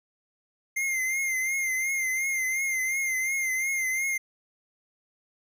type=tone with vibrato; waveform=square; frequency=2100 Hz; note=C7; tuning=6 cents sharp; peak=-26 dBFS; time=0.76-4.18 s; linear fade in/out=10 ms; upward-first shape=triangle; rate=2.8 Hz; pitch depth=61 cents each way; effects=none